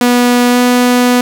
sawtooth tone with pitch glide, 244.2 to 246.6 Hz, B3 to B3, -19 to -2 cents, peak -3 dBFS, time 0.01-1.21 s, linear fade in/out 2 ms, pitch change +17 cents, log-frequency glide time 0.5-0.59 s, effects none

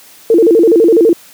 sine tone with vibrato, 392 Hz, G4, in tune, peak -4 dBFS, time 0.3-1.13 s, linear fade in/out 2 ms, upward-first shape square, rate 12 Hz, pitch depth 250 cents each way, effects white hiss -40 dBFS RMS until 1.33 s + high-pass 150 Hz 12 dB/octave

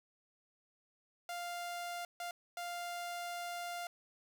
sawtooth tone bursts at uneven times, 698.5 Hz, F5, in tune, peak -36 dBFS, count 3, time 1.29-2.05 / 2.2-2.31 / 2.57-3.87 s, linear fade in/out 2 ms, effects none

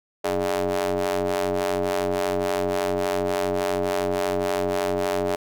sawtooth ring-modulated tone, 92.5 Hz, F#2, in tune, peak -15 dBFS, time 0.24-5.36 s, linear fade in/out 10 ms, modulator 507 Hz, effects none

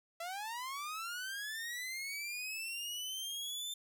sawtooth linear sweep, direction up, 659.3 to 3579 Hz, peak -36 dBFS, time 0.2-3.74 s, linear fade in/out 5 ms, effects none

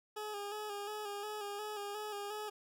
20% pulse tone with vibrato, 415.3 Hz, G#4, in tune, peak -35 dBFS, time 0.16-2.5 s, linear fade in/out 10 ms, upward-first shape square, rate 2.8 Hz, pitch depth 37 cents each way, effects none

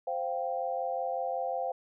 sine chord, C suspended fourth, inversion none, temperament equal, 523.3 / 698.5 / 784 Hz, C5 / F5 / G5, 0 / 0 / 0 cents, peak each -34 / -34 / -35 dBFS, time 0.07-1.72 s, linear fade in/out 5 ms, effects none

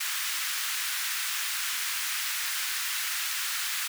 pink high-pass noise, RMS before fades -31 dBFS, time 0-3.88 s, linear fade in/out 10 ms, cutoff 1400 Hz, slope 24 dB/octave, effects none

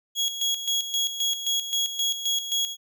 30% pulse tone with tremolo, 3322 Hz, G#7, in tune, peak -19 dBFS, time 0.15-2.77 s, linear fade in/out 50 ms, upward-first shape square, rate 3.8 Hz, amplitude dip 65%, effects none

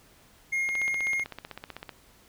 triangle tone with tremolo, 2140 Hz, C7, 38 cents sharp, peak -23 dBFS, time 0.52-1.24 s, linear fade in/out 10 ms, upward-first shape sine, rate 3.8 Hz, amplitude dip 25%
click train, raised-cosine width 0.3 ms, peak -22 dBFS, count 20, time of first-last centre 0.69-1.893 s, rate 15.8 Hz
effects pink hiss -58 dBFS RMS until 2.28 s

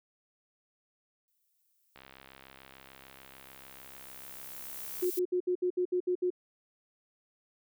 violet noise with exponential growth, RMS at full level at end -38 dBFS, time 1.28-5.19 s, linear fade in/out 0 ms, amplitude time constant 850 ms
click train, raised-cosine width 0.3 ms, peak -34 dBFS, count 207, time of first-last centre 1.96-5.044 s, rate 66.8 Hz
sine tone bursts, 361.2 Hz, F#4, 42 cents flat, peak -26 dBFS, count 9, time 5.02-6.304 s, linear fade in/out 10 ms, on 84 ms, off 66 ms
effects none

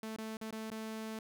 sawtooth tone with dropouts, 220 Hz, A3, in tune, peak -36 dBFS, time 0.03-1.19 s, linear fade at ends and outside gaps 2 ms, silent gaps 0.163-0.184 / 0.37-0.413 / 0.509-0.526 / 0.702-0.714 s, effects none

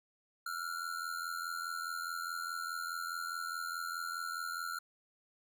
square ring-modulated tone, 1393 Hz, F6, 5 cents flat, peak -35 dBFS, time 0.46-4.79 s, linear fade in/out 5 ms, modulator 42.4 Hz, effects none

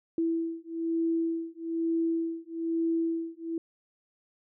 sine beating tone pair, 329.6 / 330.7 Hz, E4 / E4, 0 / +6 cents, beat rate 1.1 Hz, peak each -30 / -30 dBFS, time 0.18-3.58 s, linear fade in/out 2 ms, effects none

